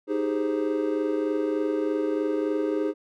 triangle chord, Ab major seventh, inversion second, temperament equal, 311.1 / 392 / 415.3 / 523.3 Hz, Eb4 / G4 / Ab4 / C5, 0 / 0 / 0 / 0 cents, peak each -25 / -30 / -26 / -30 dBFS, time 0.07-2.94 s, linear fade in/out 50 ms, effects none

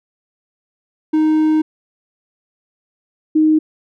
triangle / sine tone pair in turn, 311.1 / 311.1 Hz, D#4 / D#4, 0 / 0 cents, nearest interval unison, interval 0 cents, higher neither, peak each -9 dBFS, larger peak neither, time 1.13-1.62 / 3.35-3.59 s, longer first, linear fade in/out 10 ms, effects none

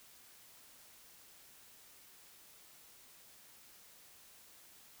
silence, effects white hiss -60 dBFS RMS until 5 s

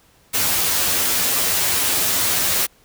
white noise with comb filter, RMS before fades -19 dBFS, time 0.33-2.67 s, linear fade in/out 20 ms, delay 11 ms, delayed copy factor +0.9, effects pink hiss -55 dBFS RMS until 2.84 s

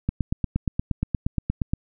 click train, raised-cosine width 5 ms, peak -10 dBFS, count 15, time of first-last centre 0.09-1.735 s, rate 8.51 Hz, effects none

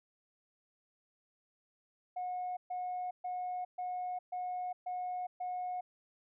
sine tone bursts, 726 Hz, F#5, 33 cents flat, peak -34 dBFS, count 7, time 2.16-5.81 s, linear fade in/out 10 ms, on 410 ms, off 130 ms, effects tanh soft clip ceiling -32 dBFS

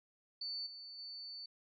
sine tone with level steps, 4500 Hz, C#8, 25 cents sharp, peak -39 / -48 / -45 dBFS, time 0.41-1.46 s, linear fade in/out 5 ms, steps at 0.66 / 0.98 s, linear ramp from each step 10 ms, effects none

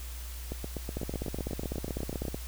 two click trains, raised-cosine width 2 ms, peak -20 / -22 dBFS, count 23 / 15, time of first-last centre 0.97-2.345 / 0.52-2.253 s, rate 16 / 8.08 Hz, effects added 60 Hz sine -38 dBFS peak until 2.47 s + white hiss -47 dBFS RMS until 2.47 s

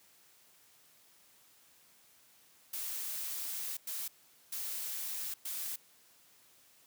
blue noise bursts at uneven times, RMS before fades -39 dBFS, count 4, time 2.73-3.77 / 3.87-4.08 / 4.52-5.34 / 5.45-5.76 s, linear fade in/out 5 ms, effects white hiss -64 dBFS RMS until 6.86 s + high-pass 80 Hz 12 dB/octave

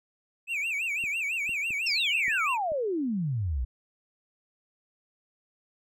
triangle tone with vibrato, 2489 Hz, D#7, in tune, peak -26 dBFS, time 0.47-2.58 s, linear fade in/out 50 ms, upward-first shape sine, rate 6 Hz, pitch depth 190 cents each way
clicks, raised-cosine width 3 ms, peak -33 dBFS, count 5, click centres 1.039 / 1.493 / 1.706 / 2.281 / 2.719 s
sine exponential sweep, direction down, 5588 to 56.5 Hz, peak -26 dBFS, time 1.86-3.65 s, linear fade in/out 10 ms
effects none

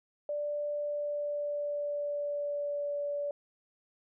sine tone with pitch glide, 587.3 to 577.2 Hz, D5 to D5, 0 to -30 cents, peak -31 dBFS, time 0.29-3.31 s, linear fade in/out 2 ms, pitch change -30 cents, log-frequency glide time 0.71-2.99 s, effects none

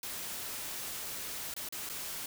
white noise with dropouts, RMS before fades -40 dBFS, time 0.03-2.26 s, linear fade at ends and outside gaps 2 ms, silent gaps 1.54-1.564 / 1.688-1.724 / 1.891-1.897 s, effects none

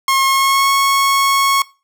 sawtooth tone with pitch glide, 1078 to 1100 Hz, C#6 to C#6, -49 to -14 cents, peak -8 dBFS, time 0.08-1.62 s, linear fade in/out 2 ms, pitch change +35 cents, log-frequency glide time 0.26-0.7 s, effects noise-tail reverb RT60 0.3 s tail -21 dB re dry

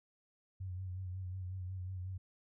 sine tone with vibrato, 92.5 Hz, F#2, in tune, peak -39 dBFS, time 0.6-2.18 s, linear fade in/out 10 ms, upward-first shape sine, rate 5.5 Hz, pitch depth 45 cents each way, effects none

